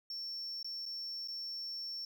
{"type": "tone with dropouts", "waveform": "triangle", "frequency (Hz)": 5440, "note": "F8", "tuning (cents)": -46, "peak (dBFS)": -38, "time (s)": [0.1, 2.05], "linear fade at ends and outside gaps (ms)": 2, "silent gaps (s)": [[0.629, 0.645], [0.856, 0.861], [1.276, 1.283]], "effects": []}